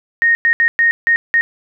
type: tone bursts at uneven times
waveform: sine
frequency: 1856 Hz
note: A#6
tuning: 8 cents flat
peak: -9 dBFS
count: 6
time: 0.22-0.35 / 0.45-0.53 / 0.6-0.68 / 0.79-0.91 / 1.07-1.16 / 1.34-1.41 s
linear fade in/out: 0 ms
effects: none